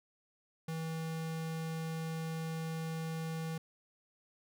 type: tone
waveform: square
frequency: 161.7 Hz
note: E3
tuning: 33 cents flat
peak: -37 dBFS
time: 0.68-3.58 s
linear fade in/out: 5 ms
effects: none